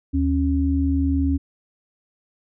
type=tone pair together; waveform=sine; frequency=76.9 / 274 Hz; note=D#2 / C#4; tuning=-20 / -20 cents; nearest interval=octave + minor seventh; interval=2200 cents; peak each=-20 dBFS; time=0.13-1.38 s; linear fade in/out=20 ms; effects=none